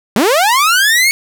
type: linear sweep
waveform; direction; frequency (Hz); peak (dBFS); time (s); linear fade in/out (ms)
sawtooth; up; 183.2 to 2230; -5; 0.16-1.11; 0
effects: none